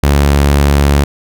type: tone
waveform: sawtooth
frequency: 71.1 Hz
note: C#2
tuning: 45 cents sharp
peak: -3 dBFS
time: 0.03-1.04 s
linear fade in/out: 5 ms
effects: none